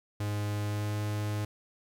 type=tone with pitch glide; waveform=45% pulse; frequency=103.83 to 104.98 Hz; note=G#2 to G#2; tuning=0 to +19 cents; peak=-30 dBFS; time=0.2-1.45 s; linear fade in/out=5 ms; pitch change=+19 cents; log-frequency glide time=0.6-0.98 s; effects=11-bit